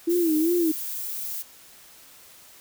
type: tone with vibrato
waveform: sine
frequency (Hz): 329.6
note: E4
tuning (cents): 0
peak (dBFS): -19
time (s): 0.07-0.72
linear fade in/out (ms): 10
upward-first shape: sine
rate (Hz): 2.6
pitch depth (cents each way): 120
type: noise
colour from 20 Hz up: violet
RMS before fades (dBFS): -32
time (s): 0.09-1.43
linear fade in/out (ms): 20
effects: white hiss -50 dBFS RMS until 2.6 s